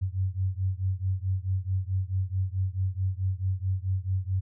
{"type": "beating tone pair", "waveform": "sine", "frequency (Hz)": [92.5, 97.1], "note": ["F#2", "G2"], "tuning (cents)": [0, -16], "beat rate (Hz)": 4.6, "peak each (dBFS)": [-28, -29], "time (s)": [0.01, 4.41], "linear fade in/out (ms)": 20, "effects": []}